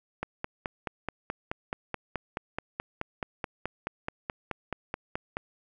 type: click train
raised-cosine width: 0.5 ms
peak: -16 dBFS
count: 25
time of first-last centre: 0.23-5.369 s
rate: 4.67 Hz
effects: none